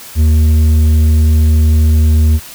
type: tone with tanh clipping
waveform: sine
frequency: 77.78 Hz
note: D#2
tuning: in tune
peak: -7 dBFS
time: 0.15-2.4 s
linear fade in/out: 50 ms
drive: 7 dB
effects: white hiss -32 dBFS RMS until 2.54 s